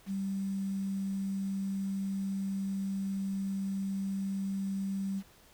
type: tone with quantisation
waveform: sine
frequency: 194.9 Hz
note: G3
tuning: 10 cents flat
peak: -31 dBFS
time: 0.06-5.23 s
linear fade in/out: 50 ms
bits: 9
effects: pink hiss -60 dBFS RMS until 5.53 s